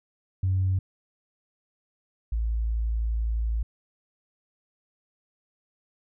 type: tone pair in turn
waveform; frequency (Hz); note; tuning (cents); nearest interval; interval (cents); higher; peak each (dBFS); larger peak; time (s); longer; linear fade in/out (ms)
sine; 94 / 55.89; F#2 / A1; +28 / +28; major sixth; 900; first; -20 / -23; first; 0.43-0.79 / 2.32-3.63; second; 5
effects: tanh soft clip ceiling -17 dBFS